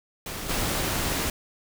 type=noise with level steps; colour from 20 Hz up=pink; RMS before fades=-34 / -27 dBFS; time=0.26-1.3 s; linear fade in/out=2 ms; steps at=0.48 s; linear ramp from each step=20 ms; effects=none